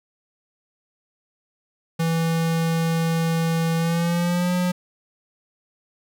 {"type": "tone with pitch glide", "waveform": "square", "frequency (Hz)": [164.6, 179.5], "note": ["E3", "F3"], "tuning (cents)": [-2, 48], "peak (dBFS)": -20, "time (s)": [1.99, 4.72], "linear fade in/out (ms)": 10, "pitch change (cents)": 150, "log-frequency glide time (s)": [3.77, 4.53], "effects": ["10-bit"]}